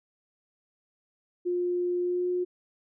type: tone with pitch glide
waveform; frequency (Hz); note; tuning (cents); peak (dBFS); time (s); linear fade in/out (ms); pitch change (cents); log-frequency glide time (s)
sine; 354.9 to 359.2; F4 to F4; +28 to +49; -25; 1.45-2.45; 20; +21; 2.01-2.29
effects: none